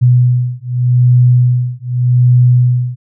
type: beating tone pair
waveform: sine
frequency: 123.47 / 124.31 Hz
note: B2 / B2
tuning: 0 / +12 cents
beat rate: 0.84 Hz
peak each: -10 dBFS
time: 0.01-2.96 s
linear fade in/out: 20 ms
effects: none